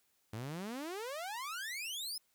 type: exponential sweep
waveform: sawtooth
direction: up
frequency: 103.83 to 5274 Hz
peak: -36 dBFS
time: 0.33-2.18 s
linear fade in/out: 5 ms
effects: white hiss -75 dBFS RMS until 2.34 s